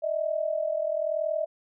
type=tone pair together; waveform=sine; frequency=607 / 647.9 Hz; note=D#5 / E5; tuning=-43 / -30 cents; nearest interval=minor second; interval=113 cents; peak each=-28 dBFS; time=0.02-1.46 s; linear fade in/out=20 ms; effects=none